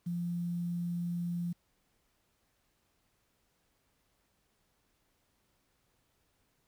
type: tone with quantisation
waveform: sine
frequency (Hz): 173.2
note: F3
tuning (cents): -14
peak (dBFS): -32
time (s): 0.06-1.53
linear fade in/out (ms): 10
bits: 10
effects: pink hiss -75 dBFS RMS until 6.67 s